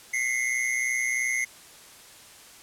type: tone pair together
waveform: square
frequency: 2032 / 2155 Hz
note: B6 / C#7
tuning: +49 / -49 cents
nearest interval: minor second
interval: 102 cents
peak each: -28 dBFS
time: 0.13-1.45 s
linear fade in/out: 10 ms
effects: white hiss -49 dBFS RMS until 2.62 s + low-pass 11000 Hz 12 dB/octave